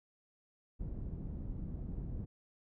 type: low-pass noise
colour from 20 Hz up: pink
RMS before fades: -41 dBFS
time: 0.79-2.26 s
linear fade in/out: 20 ms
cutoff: 200 Hz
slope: 12 dB/octave
effects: none